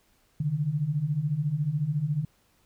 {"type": "beating tone pair", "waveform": "sine", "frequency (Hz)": [138.59, 152.59], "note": ["C#3", "D#3"], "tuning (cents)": [0, -33], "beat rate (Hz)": 14, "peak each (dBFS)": [-30, -26], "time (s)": [0.4, 2.25], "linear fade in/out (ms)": 5, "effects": ["pink hiss -66 dBFS RMS until 2.65 s"]}